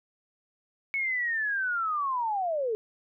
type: linear sweep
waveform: sine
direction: down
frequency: 2217 to 418.5 Hz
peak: -26 dBFS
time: 0.94-2.75 s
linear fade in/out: 0 ms
effects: none